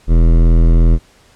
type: tone with hard clipping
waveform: sine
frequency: 41.47 Hz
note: E1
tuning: 11 cents sharp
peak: -8 dBFS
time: 0.07-0.99 s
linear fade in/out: 50 ms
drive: 16 dB
effects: pink hiss -49 dBFS RMS until 1.35 s + low-pass 9000 Hz 12 dB/octave